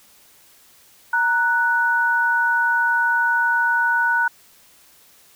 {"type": "tone pair together", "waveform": "sine", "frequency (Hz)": [932.3, 1479.9], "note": ["A#5", "F#6"], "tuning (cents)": [0, 0], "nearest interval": "minor sixth", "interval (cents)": 800, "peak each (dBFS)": [-21, -17], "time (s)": [1.13, 4.28], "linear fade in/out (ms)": 5, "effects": ["white hiss -52 dBFS RMS until 5.35 s"]}